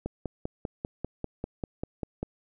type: click train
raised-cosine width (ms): 2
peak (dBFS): -18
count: 12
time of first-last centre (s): 0.06-2.23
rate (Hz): 5.07
effects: none